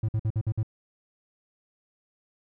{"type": "tone bursts", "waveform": "triangle", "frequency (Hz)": 109.3, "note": "A2", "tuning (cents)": -11, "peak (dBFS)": -21, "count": 6, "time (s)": [0.03, 0.631], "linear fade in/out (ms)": 5, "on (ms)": 56, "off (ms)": 53, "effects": []}